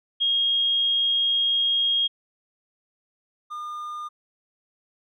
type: tone pair in turn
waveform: sine / triangle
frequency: 3258 / 1211.6 Hz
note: G#7 / D#6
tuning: -34 / -46 cents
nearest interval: octave + perfect fourth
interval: 1712 cents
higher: first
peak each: -19 / -29 dBFS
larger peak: first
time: 0.2-2.08 / 3.5-4.09 s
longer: first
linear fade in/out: 20 ms
effects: none